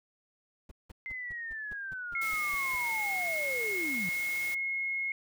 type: noise bursts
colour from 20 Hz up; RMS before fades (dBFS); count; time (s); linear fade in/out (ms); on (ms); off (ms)
brown; -46; 11; 0.69-2.754; 5; 24; 180
type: linear sweep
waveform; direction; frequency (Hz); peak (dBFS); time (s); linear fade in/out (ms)
sine; down; 2087 to 164.4; -36; 1.06-4.09; 0
type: tone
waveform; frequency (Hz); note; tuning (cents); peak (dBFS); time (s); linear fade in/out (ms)
sine; 2164; C#7; -42; -30; 2.15-5.12; 2
type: noise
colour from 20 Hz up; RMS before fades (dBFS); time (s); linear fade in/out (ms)
white; -43; 2.21-4.55; 10
effects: none